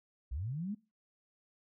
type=linear sweep; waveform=sine; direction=up; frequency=53.8 to 220 Hz; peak=-35 dBFS; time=0.31-0.75 s; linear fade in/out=10 ms; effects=noise-tail reverb RT60 0.3 s tail -22 dB re dry